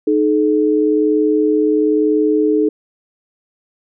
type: tone pair together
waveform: sine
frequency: 308 / 429 Hz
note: D#4 / A4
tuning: -17 / -44 cents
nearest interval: tritone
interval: 573 cents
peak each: -14 dBFS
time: 0.07-2.69 s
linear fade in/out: 5 ms
effects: none